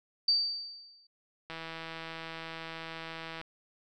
sine tone with exponential decay, 4627 Hz, D8, 27 cents flat, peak -21 dBFS, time 0.28-1.07 s, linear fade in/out 5 ms, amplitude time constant 170 ms
click train, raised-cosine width 0.3 ms, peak -25 dBFS, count 313, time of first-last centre 1.5-3.414 s, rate 163 Hz
effects none

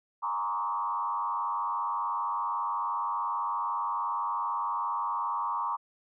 sine tone with frequency modulation, 1033 Hz, C6, 22 cents flat, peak -28 dBFS, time 0.22-5.77 s, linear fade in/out 20 ms, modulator 97.4 Hz, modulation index 1.6, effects none

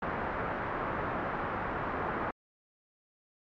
white low-pass noise, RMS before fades -34 dBFS, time 0.02-2.31 s, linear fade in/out 5 ms, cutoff 1500 Hz, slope 24 dB/octave, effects MP3 96 kbps

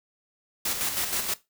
white noise with tremolo, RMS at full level -27 dBFS, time 0.65-1.34 s, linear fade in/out 5 ms, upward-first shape square, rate 6.3 Hz, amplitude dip 45%, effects noise-tail reverb RT60 0.2 s tail -17 dB re dry

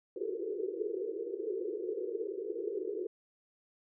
pink band-pass noise, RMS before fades -37 dBFS, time 0.16-3.07 s, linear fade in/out 5 ms, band 350 to 470 Hz, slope 96 dB/octave, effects none

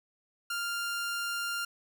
sawtooth tone, 1396.9 Hz, F6, in tune, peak -28 dBFS, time 0.5-1.65 s, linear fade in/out 5 ms, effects none

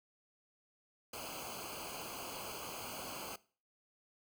pink noise with comb filter, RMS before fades -45 dBFS, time 1.13-3.36 s, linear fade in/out 5 ms, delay 0.54 ms, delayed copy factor -0.9, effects noise-tail reverb RT60 0.4 s tail -20 dB re dry

